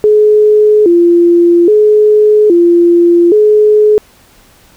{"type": "tone with vibrato", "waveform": "sine", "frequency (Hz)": 382.1, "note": "G4", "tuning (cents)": -44, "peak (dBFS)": -3, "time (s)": [0.04, 3.98], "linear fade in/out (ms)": 0, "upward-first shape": "square", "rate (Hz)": 0.61, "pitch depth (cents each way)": 180, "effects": ["pink hiss -44 dBFS RMS until 4.76 s"]}